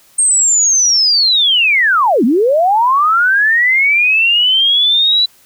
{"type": "linear two-way sweep", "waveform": "sine", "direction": "down then up", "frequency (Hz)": [8590, 210, 3983], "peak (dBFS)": -8, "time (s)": [0.18, 5.26], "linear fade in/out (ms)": 10, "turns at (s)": 2.24, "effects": ["white hiss -48 dBFS RMS until 5.45 s"]}